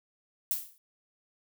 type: noise with exponential decay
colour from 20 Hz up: violet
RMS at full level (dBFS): -27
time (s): 0.51-0.78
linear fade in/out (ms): 0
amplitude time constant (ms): 58
effects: none